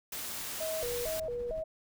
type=noise; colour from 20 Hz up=white; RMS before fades=-39 dBFS; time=0.12-1.2 s; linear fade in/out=5 ms
type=tone with vibrato; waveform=sine; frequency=554.4 Hz; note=C#5; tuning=in tune; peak=-33 dBFS; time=0.6-1.64 s; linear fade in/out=10 ms; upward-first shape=square; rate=2.2 Hz; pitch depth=240 cents each way
type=noise with tremolo; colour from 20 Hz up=brown; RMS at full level=-46 dBFS; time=0.81-1.63 s; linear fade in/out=10 ms; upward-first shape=sine; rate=12 Hz; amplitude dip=45%
effects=none